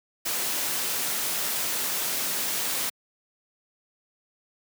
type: noise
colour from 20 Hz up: white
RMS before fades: -28 dBFS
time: 0.25-2.9 s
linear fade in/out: 10 ms
effects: high-pass 150 Hz 12 dB/octave